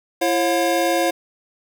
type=tone cluster; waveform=square; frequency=337.3 / 543 / 715 Hz; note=E4 / C#5 / F5; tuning=+40 / -36 / +41 cents; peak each=-22 dBFS; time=0.21-1.11 s; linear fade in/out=10 ms; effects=none